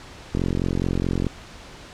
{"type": "click train", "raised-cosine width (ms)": 3, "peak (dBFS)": -10, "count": 42, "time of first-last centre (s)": [0.35, 1.267], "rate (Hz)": 44.7, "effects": ["pink hiss -42 dBFS RMS until 1.93 s", "low-pass 6000 Hz 12 dB/octave"]}